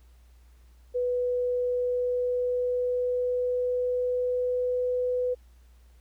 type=tone with pitch glide; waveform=sine; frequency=493.9 to 498.2 Hz; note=B4 to B4; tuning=0 to +15 cents; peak=-24 dBFS; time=0.94-5.35 s; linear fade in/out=20 ms; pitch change=+15 cents; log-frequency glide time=1.72-4.95 s; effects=added 60 Hz sine -52 dBFS peak until 6 s + pink hiss -67 dBFS RMS until 6 s